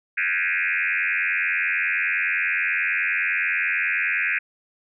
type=tone with frequency modulation; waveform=sine; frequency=2034 Hz; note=C7; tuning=50 cents flat; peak=-20 dBFS; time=0.17-4.39 s; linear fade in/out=10 ms; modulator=89.5 Hz; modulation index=5.8; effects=none